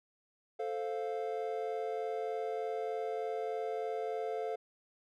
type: chord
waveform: triangle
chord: F major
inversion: first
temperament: equal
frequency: 440 / 523.3 / 698.5 Hz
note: A4 / C5 / F5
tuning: 0 / 0 / 0 cents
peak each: -35 / -39 / -37 dBFS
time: 0.59-4.56 s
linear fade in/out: 10 ms
effects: none